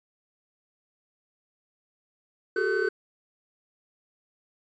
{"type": "tone cluster", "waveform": "triangle", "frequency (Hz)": [371.2, 405.6, 443.4, 1518], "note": ["F#4", "G#4", "A4", "F#6"], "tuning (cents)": [6, -41, 13, 44], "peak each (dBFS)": -27, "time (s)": [2.56, 2.89], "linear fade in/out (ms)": 5, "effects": ["resampled to 16000 Hz"]}